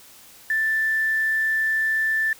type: tone with quantisation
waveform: sine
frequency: 1766 Hz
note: A6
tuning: 6 cents sharp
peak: -19 dBFS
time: 0.5-2.33 s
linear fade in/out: 2 ms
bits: 7
effects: white hiss -48 dBFS RMS until 2.39 s